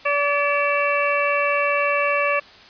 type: harmonic tone with a mistuned harmonic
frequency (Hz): 575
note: D5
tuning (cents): -37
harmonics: 1 / 2 / 3 / 4 / 5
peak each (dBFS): -22 / -23 / -27 / -25 / -25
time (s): 0.05-2.4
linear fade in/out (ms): 10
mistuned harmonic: 5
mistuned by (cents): -110
effects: white hiss -45 dBFS RMS until 2.69 s + resampled to 11025 Hz